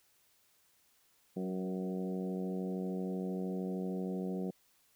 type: harmonic tone with a mistuned harmonic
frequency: 93 Hz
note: F#2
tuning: 9 cents sharp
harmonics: 2 / 3 / 4 / 5 / 6 / 7 / 8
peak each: -36 / -44 / -42 / -44 / -52 / -51 / -53 dBFS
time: 1.36-4.51 s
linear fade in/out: 10 ms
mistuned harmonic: 5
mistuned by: +18 cents
effects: white hiss -70 dBFS RMS until 4.95 s